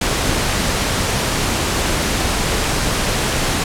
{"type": "noise", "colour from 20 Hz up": "pink", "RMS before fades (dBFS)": -18, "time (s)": [0.01, 3.64], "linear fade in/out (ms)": 5, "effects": ["low-pass 10000 Hz 12 dB/octave"]}